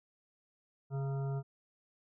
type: harmonic tone with a mistuned harmonic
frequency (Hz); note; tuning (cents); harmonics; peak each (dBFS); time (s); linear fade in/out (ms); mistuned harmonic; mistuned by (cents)
137.4; C#3; -15; 1 / 3 / 5 / 7 / 9 / 10; -33 / -44 / -48 / -54 / -58 / -57; 0.9-1.43; 50; 7; -46
effects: none